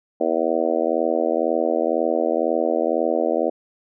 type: harmonic tone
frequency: 82 Hz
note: E2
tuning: 9 cents flat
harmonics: 3 / 4 / 5 / 6 / 7 / 8 / 9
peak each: -29 / -25 / -28 / -24 / -24 / -25 / -29 dBFS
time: 0.2-3.5 s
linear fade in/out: 10 ms
effects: none